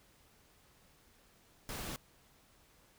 pink noise, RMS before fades -42 dBFS, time 1.69-1.96 s, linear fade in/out 0 ms, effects pink hiss -66 dBFS RMS until 2.98 s

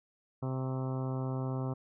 harmonic tone with a mistuned harmonic, 130.81 Hz, C3, in tune, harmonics 1 / 2 / 3 / 4 / 5 / 6 / 7 / 8 / 9 / 10, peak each -33 / -39 / -43 / -45 / -47 / -49 / -50 / -51 / -52 / -53 dBFS, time 0.42-1.74 s, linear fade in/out 10 ms, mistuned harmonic 9, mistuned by -43 cents, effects none

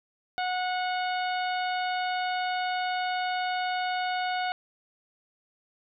harmonic tone, 732 Hz, F#5, 19 cents flat, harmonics 1 / 2 / 3 / 4 / 5 / 6, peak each -28 / -34 / -38 / -40 / -42 / -44 dBFS, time 0.38-4.52 s, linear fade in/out 0 ms, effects none

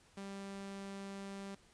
sawtooth tone, 196.9 Hz, G3, 8 cents sharp, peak -40 dBFS, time 0.17-1.55 s, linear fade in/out 5 ms, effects pink hiss -66 dBFS RMS until 1.73 s + resampled to 22050 Hz

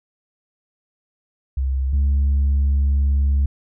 sine tone pair in turn, 66.4 / 69.66 Hz, C2 / C#2, +26 / +9 cents, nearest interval minor second, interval 83 cents, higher second, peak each -17 / -12 dBFS, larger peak second, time 1.57-1.93 / 1.93-3.46 s, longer second, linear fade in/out 5 ms, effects tanh soft clip ceiling -13 dBFS

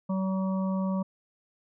harmonic tone, 190 Hz, F#3, 46 cents sharp, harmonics 1 / 3 / 5 / 6, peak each -26 / -36 / -40 / -42 dBFS, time 0.09-1.03 s, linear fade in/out 10 ms, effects none

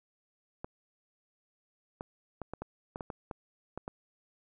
clicks, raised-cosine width 1 ms, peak -24 dBFS, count 11, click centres 0.645 / 2.009 / 2.417 / 2.536 / 2.62 / 2.959 / 3.008 / 3.102 / 3.312 / 3.776 / 3.879 s, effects none

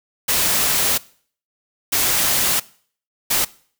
white noise bursts at uneven times, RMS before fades -18 dBFS, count 3, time 0.28-0.98 / 1.92-2.6 / 3.3-3.45 s, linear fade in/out 10 ms, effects noise-tail reverb RT60 0.5 s tail -21 dB re dry

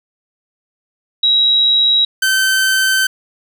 sine / sawtooth tone pair in turn, 3855 / 1541.4 Hz, B7 / G6, -43 / -30 cents, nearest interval octave + major third, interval 1587 cents, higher first, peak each -9 / -8 dBFS, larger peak second, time 1.23-2.05 / 2.22-3.07 s, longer second, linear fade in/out 5 ms, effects none

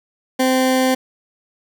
20% pulse tone, 259.1 Hz, C4, 17 cents flat, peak -9 dBFS, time 0.39-0.95 s, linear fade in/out 10 ms, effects none

